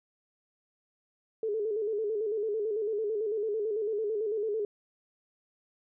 sine tone with vibrato, 427.2 Hz, G#4, 49 cents sharp, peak -28 dBFS, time 1.43-4.65 s, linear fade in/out 2 ms, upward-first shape square, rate 9 Hz, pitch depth 67 cents each way, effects none

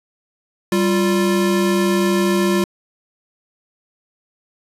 square tone pair together, 194.91 / 349.2 Hz, G3 / F4, -10 / 0 cents, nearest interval minor seventh, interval 1010 cents, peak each -18 dBFS, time 0.72-2.64 s, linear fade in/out 2 ms, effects resampled to 32000 Hz + 8-bit

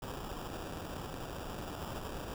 pink noise with sample-and-hold, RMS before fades -42 dBFS, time 0.02-2.34 s, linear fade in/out 2 ms, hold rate 2100 Hz, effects none

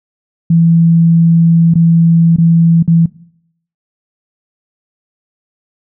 sine tone with dropouts, 166.5 Hz, E3, 18 cents sharp, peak -5 dBFS, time 0.5-3.06 s, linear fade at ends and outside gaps 5 ms, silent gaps 1.739-1.754 / 2.363-2.383 / 2.827-2.877 s, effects noise-tail reverb RT60 0.7 s tail -20 dB re dry

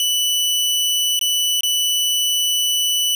sawtooth tone with dropouts, 2973 Hz, F#7, 8 cents sharp, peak -13 dBFS, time 0-3.15 s, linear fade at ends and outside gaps 1 ms, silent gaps 1.192-1.212 / 1.608-1.633 s, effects none

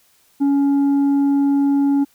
sine tone with tanh clipping, 280.3 Hz, C#4, 19 cents sharp, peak -14 dBFS, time 0.4-2.05 s, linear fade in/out 20 ms, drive 4 dB, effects white hiss -57 dBFS RMS until 2.14 s

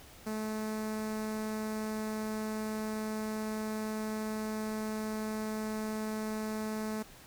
sawtooth tone with notch filter, 216.5 Hz, A3, 28 cents flat, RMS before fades -36 dBFS, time 0.26-7.03 s, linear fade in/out 10 ms, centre 3100 Hz, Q 1.3, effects pink hiss -54 dBFS RMS until 7.26 s

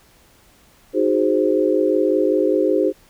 sine chord, Ab dominant seventh, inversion second, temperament equal, 311.1 / 370 / 415.3 / 523.3 Hz, Eb4 / Gb4 / Ab4 / C5, 0 / 0 / 0 / 0 cents, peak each -20 dBFS, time 0.93-2.93 s, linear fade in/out 50 ms, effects pink hiss -53 dBFS RMS until 3.09 s

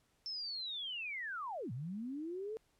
sine linear two-way sweep, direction down then up, 5360 to 110 to 450.1 Hz, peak -39 dBFS, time 0.26-2.57 s, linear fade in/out 0 ms, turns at 1.72 s, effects pink hiss -75 dBFS RMS until 2.79 s + low-pass 12000 Hz 12 dB/octave

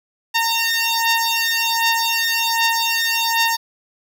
10% pulse beating tone pair, 916 / 917.3 Hz, A#5 / A#5, -31 / -28 cents, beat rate 1.3 Hz, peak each -11 dBFS, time 0.34-3.57 s, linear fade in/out 20 ms, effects none

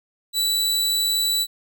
sawtooth tone, 3951 Hz, B7, in tune, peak -16 dBFS, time 0.33-1.47 s, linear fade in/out 50 ms, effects none

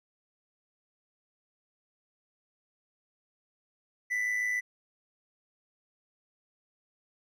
triangle tone with amplitude modulation, 1987 Hz, B6, 10 cents sharp, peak -24 dBFS, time 4.1-4.61 s, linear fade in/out 20 ms, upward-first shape sine, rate 107 Hz, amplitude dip 45%, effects none

